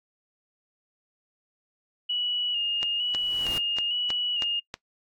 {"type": "tone with vibrato", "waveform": "sine", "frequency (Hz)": 2887, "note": "F#7", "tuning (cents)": -43, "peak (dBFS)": -25, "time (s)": [2.09, 4.6], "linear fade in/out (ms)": 10, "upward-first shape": "square", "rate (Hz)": 1.1, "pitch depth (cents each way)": 30}
{"type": "click train", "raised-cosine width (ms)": 0.2, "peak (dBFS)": -15, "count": 7, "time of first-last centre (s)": [2.83, 4.741], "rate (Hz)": 3.14}
{"type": "noise with exponential growth", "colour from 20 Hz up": "pink", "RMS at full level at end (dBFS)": -34, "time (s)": [2.89, 3.58], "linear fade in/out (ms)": 1, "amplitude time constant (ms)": 150}
{"effects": ["noise-tail reverb RT60 0.1 s tail -20 dB re dry", "AAC 64 kbps"]}